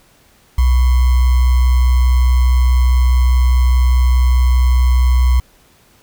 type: tone with sample-and-hold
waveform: sine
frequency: 62.4 Hz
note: B1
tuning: 19 cents sharp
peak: -8 dBFS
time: 0.58-5.4 s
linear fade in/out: 5 ms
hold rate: 1050 Hz
effects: pink hiss -51 dBFS RMS until 6.02 s